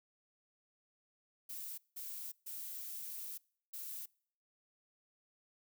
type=noise bursts at uneven times; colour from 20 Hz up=violet; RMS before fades=-45 dBFS; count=4; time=1.49-1.78 / 1.96-2.32 / 2.46-3.38 / 3.73-4.06 s; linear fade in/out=10 ms; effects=noise-tail reverb RT60 0.6 s tail -26 dB re dry